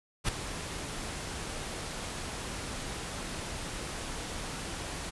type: noise with ADSR envelope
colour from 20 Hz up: pink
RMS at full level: -27 dBFS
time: 0.24-5.11 s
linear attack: 46 ms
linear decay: 4 ms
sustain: -11 dB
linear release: 23 ms
effects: resampled to 24000 Hz